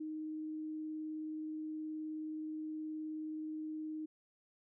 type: tone with vibrato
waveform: sine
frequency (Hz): 310.7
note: D#4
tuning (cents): -2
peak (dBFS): -39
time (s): 0-4.06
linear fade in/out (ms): 10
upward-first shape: triangle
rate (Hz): 19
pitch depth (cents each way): 9
effects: none